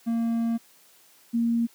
triangle / sine tone pair in turn, 230.5 / 232.8 Hz, A#3 / A#3, -19 / -2 cents, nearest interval unison, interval 17 cents, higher second, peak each -20 dBFS, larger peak neither, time 0.06-0.58 / 1.33-1.67 s, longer first, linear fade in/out 20 ms, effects white hiss -57 dBFS RMS until 1.74 s + high-pass 150 Hz 12 dB/octave

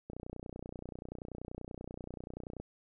click train, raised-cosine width 2 ms, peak -29 dBFS, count 77, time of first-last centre 0.1-2.6 s, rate 30.4 Hz, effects none

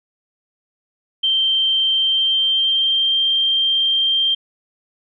sine tone with pitch glide, 3136 to 3169 Hz, G7 to G7, 0 to +18 cents, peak -14 dBFS, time 1.23-4.35 s, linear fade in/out 10 ms, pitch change +18 cents, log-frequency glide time 1.93-3.16 s, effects none

